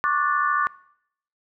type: chord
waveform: sine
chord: D major seventh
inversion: third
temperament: just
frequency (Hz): 1101.2 / 1174.7 / 1468.3 / 1762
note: C#6 / D6 / F#6 / A6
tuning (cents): -12 / 0 / -14 / +2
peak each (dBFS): -26 / -22 / -26 / -28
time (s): 0.04-0.67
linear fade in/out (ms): 0
effects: noise-tail reverb RT60 0.7 s tail -21 dB re dry